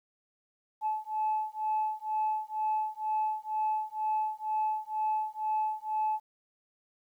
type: beating tone pair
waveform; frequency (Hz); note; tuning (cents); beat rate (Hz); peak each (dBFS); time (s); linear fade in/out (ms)
sine; 862 / 864.1; A5 / A5; -36 / -32; 2.1; -31; 0.81-6.2; 50
effects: tanh soft clip ceiling -22 dBFS + 11-bit